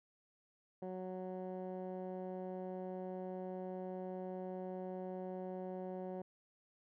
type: tone with low-pass filter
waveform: 15% pulse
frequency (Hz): 185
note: F#3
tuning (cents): 0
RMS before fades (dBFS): -44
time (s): 0.82-6.22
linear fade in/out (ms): 5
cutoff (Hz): 690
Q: 1.2
effects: none